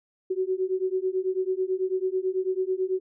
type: beating tone pair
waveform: sine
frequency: 370 / 379.1 Hz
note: F#4 / F#4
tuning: 0 / +42 cents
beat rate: 9.1 Hz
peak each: -27 dBFS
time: 0.3-3 s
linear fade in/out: 10 ms
effects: none